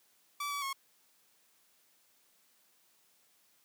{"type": "tone with pitch steps", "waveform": "sawtooth", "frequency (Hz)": [1155, 1143, 1090], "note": ["D6", "D6", "C#6"], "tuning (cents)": [-29, -47, -29], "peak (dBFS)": -31, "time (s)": [0.4, 0.73], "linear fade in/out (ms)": 5, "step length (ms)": 110, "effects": ["white hiss -69 dBFS RMS until 3.64 s", "high-pass 150 Hz 12 dB/octave"]}